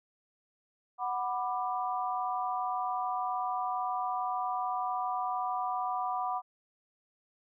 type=chord; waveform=sine; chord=B minor; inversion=second; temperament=just; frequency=740.8 / 987.8 / 1185.3 Hz; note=F#5 / B5 / D6; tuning=+2 / 0 / +16 cents; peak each=-33 / -35 / -36 dBFS; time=0.98-6.42 s; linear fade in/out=50 ms; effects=none